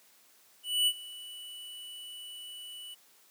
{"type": "tone with ADSR envelope", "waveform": "square", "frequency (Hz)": 2960, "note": "F#7", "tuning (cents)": 0, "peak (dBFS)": -23, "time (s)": [0.63, 2.95], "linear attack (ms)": 240, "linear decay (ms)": 57, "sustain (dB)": -20, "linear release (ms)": 16, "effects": ["white hiss -62 dBFS RMS until 3.3 s", "high-pass 200 Hz 12 dB/octave"]}